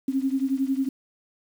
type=beating tone pair; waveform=sine; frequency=264.4 / 275.4 Hz; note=C4 / C#4; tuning=+18 / -11 cents; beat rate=11 Hz; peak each=-24 / -26 dBFS; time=0.08-0.89 s; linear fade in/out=5 ms; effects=8-bit